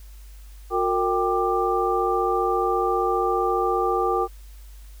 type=tone cluster; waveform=sine; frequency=362.1 / 456.9 / 786 / 1186 Hz; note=F#4 / A#4 / G5 / D6; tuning=-37 / -35 / +4 / +17 cents; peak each=-25 dBFS; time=0.7-4.28 s; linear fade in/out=50 ms; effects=added 50 Hz sine -40 dBFS peak until 5 s + white hiss -55 dBFS RMS until 5 s